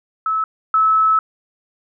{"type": "tone pair in turn", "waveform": "sine", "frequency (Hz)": [1300, 1300], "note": ["E6", "E6"], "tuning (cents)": [-24, -24], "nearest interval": "unison", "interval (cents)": 0, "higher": "neither", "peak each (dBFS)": [-16, -11], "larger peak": "second", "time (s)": [[0.26, 0.44], [0.74, 1.19]], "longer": "second", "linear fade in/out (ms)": 2, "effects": []}